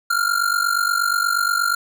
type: ring-modulated tone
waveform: square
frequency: 1396.9 Hz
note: F6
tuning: in tune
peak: -15 dBFS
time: 0.1-1.75 s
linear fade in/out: 5 ms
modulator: 24.2 Hz
effects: none